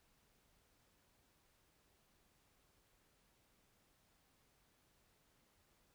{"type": "silence", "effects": ["pink hiss -75 dBFS RMS until 5.94 s"]}